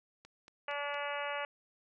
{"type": "click train", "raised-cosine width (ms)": 0.2, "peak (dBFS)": -36, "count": 4, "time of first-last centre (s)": [0.25, 0.943], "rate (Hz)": 4.33}
{"type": "harmonic tone", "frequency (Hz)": 287.7, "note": "D4", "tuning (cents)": -36, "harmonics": [2, 3, 4, 5, 6, 7, 8, 9, 10], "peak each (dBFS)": [-40, -42, -43, -44, -45, -45, -46, -47, -47], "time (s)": [0.68, 1.45], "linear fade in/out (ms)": 2}
{"effects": []}